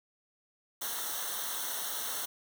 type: noise with comb filter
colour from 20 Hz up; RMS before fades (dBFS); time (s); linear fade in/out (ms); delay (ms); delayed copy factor
white; -36; 0.81-2.26; 10; 0.41; -0.9
effects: none